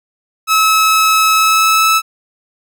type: tone with pitch glide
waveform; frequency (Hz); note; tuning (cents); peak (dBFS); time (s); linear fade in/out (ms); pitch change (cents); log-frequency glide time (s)
sawtooth; 1294 to 1306.8; E6 to E6; -32 to -15; -5; 0.47-2.02; 50; +17; 1.34-1.9
effects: none